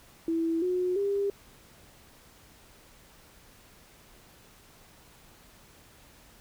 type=tone with pitch steps; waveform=sine; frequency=329 / 362.9 / 400.4 Hz; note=E4 / F#4 / G4; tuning=-3 / -34 / +37 cents; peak=-25 dBFS; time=0.28-1.3 s; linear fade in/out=2 ms; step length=340 ms; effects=pink hiss -56 dBFS RMS until 6.4 s